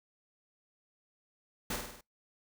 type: noise with echo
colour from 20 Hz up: pink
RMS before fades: -35 dBFS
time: 1.7-1.76 s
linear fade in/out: 5 ms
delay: 50 ms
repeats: 5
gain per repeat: -4 dB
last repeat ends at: 2.01 s
effects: noise-tail reverb RT60 0.2 s tail -26 dB re dry